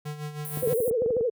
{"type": "tone with tremolo", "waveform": "square", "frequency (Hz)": 149.6, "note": "D3", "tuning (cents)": 32, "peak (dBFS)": -31, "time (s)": [0.05, 0.74], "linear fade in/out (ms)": 10, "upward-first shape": "sine", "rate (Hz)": 6.3, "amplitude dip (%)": 65}
{"type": "high-pass noise", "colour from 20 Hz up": "white", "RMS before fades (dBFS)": -37, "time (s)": [0.45, 0.9], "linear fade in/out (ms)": 0, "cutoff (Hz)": 9000, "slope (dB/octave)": 48}
{"type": "clicks", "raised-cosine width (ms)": 2, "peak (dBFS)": -21, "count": 12, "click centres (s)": [0.573, 0.63, 0.674, 0.727, 0.803, 0.879, 0.911, 1.02, 1.061, 1.106, 1.167, 1.209]}
{"type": "tone with vibrato", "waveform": "sine", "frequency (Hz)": 474.5, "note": "A#4", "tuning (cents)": 31, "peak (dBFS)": -22, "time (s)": [0.62, 1.3], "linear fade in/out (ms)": 10, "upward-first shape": "triangle", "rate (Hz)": 13, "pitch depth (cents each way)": 170}
{"effects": ["high-pass 80 Hz 12 dB/octave"]}